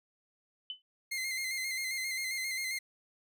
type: tone with exponential decay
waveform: sine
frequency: 3020 Hz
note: F#7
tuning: 35 cents sharp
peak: -33 dBFS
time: 0.7-0.82 s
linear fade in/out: 1 ms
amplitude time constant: 24 ms
type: tone with vibrato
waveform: sawtooth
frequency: 2093 Hz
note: C7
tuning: in tune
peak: -30 dBFS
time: 1.11-2.79 s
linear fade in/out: 10 ms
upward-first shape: square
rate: 7.5 Hz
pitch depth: 33 cents each way
effects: none